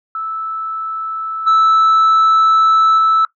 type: tone with level steps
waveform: sine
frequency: 1313 Hz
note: E6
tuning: 7 cents flat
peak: -19 / -5 / -7 dBFS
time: 0.15-3.25 s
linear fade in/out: 2 ms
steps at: 1.46 / 2.97 s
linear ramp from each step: 20 ms
effects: noise-tail reverb RT60 0.1 s tail -19 dB re dry + tanh soft clip ceiling -7 dBFS